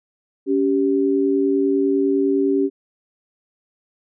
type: tone pair together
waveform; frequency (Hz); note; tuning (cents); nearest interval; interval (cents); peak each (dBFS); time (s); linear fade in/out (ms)
sine; 280.1 / 390; C#4 / G4; +18 / -9; tritone; 573; -18; 0.46-2.7; 50
effects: none